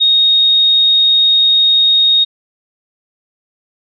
sine tone, 3729 Hz, A#7, in tune, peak -7 dBFS, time 0-2.25 s, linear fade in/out 20 ms, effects none

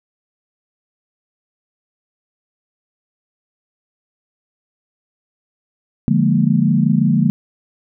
sine chord, Bb dominant seventh, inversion first, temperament equal, 146.83 / 174.61 / 207.7 / 233.1 Hz, D3 / F3 / Ab3 / Bb3, 0 / 0 / 0 / 0 cents, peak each -17 dBFS, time 6.08-7.3 s, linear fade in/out 0 ms, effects none

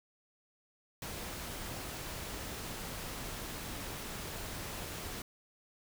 pink noise, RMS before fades -42 dBFS, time 1.02-5.22 s, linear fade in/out 2 ms, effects none

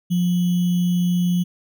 sine tone with sample-and-hold, 176.9 Hz, F3, 23 cents sharp, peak -16 dBFS, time 0.1-1.44 s, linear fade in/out 20 ms, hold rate 3150 Hz, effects none

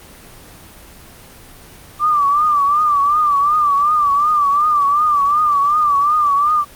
sine tone with vibrato, 1174.7 Hz, D6, in tune, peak -11 dBFS, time 1.99-6.65 s, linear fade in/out 50 ms, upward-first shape triangle, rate 2.7 Hz, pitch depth 99 cents each way, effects pink hiss -40 dBFS RMS until 6.75 s + Opus 24 kbps

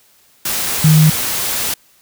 sine tone in noise, 155.56 Hz, D#3, in tune, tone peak -6 dBFS, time 0.84-1.1 s, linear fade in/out 5 ms, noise white, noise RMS -19 dBFS, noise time 0.45-1.74 s, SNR +10 dB, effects white hiss -52 dBFS RMS until 2.01 s

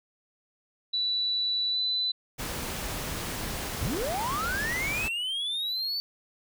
sine tone with pitch glide, 3955 to 3999 Hz, B7 to B7, +2 to +21 cents, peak -25 dBFS, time 0.93-2.12 s, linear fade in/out 10 ms, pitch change +19 cents, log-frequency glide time 1.71-1.78 s
pink noise, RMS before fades -34 dBFS, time 2.38-5.09 s, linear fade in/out 20 ms
triangle linear sweep, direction up, 46.25 to 4554 Hz, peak -27 dBFS, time 3.81-6 s, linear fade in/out 0 ms
effects none

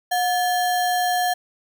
sine tone with sample-and-hold, 723 Hz, F#5, 40 cents flat, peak -18 dBFS, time 0.11-1.34 s, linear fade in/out 10 ms, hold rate 2450 Hz, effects none

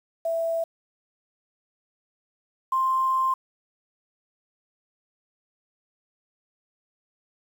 sine tone pair in turn, 661 / 1049.3 Hz, E5 / C6, +5 / +5 cents, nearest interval minor sixth, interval 800 cents, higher second, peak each -23 / -20 dBFS, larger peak second, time 0.25-0.64 / 2.72-3.34 s, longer second, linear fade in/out 5 ms, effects 8-bit

